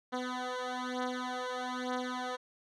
10% pulse beating tone pair, 250.7 / 251.8 Hz, B3 / B3, +26 / +34 cents, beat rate 1.1 Hz, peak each -29 dBFS, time 0.12-2.37 s, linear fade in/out 20 ms, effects low-pass 5000 Hz 12 dB/octave

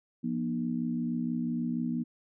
sine tone cluster, 173.1 / 239.3 / 303.6 Hz, F3 / A#3 / D#4, -15 / +46 / -42 cents, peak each -35 / -30 / -38 dBFS, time 0.23-2.04 s, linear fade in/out 20 ms, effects none

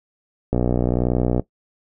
click train, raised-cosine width 2 ms, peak -6 dBFS, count 54, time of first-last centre 0.53-1.396 s, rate 61.2 Hz, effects noise-tail reverb RT60 0.1 s tail -17 dB re dry

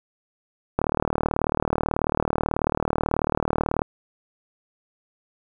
click train, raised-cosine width 1 ms, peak -7 dBFS, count 117, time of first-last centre 0.79-3.819 s, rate 38.3 Hz, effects 8-bit

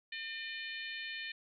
harmonic tone, 603 Hz, D5, 46 cents sharp, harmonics 3 / 4 / 5 / 6 / 7, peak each -43 / -45 / -47 / -49 / -50 dBFS, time 0.12-1.32 s, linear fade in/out 5 ms, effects none

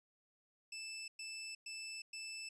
20% pulse tone bursts, 2637 Hz, E7, in tune, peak -40 dBFS, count 4, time 0.72-2.49 s, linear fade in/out 5 ms, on 360 ms, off 110 ms, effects resampled to 22050 Hz

